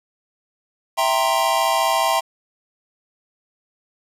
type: chord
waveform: square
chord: C dominant seventh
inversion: first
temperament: equal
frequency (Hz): 659.3 / 784 / 932.3 / 1046.5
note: E5 / G5 / Bb5 / C6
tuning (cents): 0 / 0 / 0 / 0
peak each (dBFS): -23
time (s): 0.97-2.21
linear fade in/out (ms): 20
effects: resampled to 32000 Hz + 7-bit